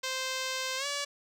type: tone with pitch glide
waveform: 5% pulse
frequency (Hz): 521 to 571.4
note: C5 to D5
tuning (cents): -7 to -48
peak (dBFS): -20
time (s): 0.03-1.05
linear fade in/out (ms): 10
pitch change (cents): +159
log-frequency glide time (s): 0.77-0.86
effects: low-pass 11000 Hz 12 dB/octave